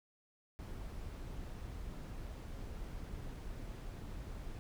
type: noise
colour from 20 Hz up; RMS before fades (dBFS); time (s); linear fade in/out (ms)
brown; -45; 0.59-4.59; 0
effects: none